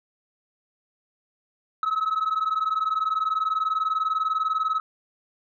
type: tone pair together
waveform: sine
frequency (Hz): 1276.9 / 1297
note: D#6 / E6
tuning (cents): +44 / -28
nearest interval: unison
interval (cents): 28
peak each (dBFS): -23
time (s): 1.83-4.8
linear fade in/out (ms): 2
effects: tanh soft clip ceiling -19 dBFS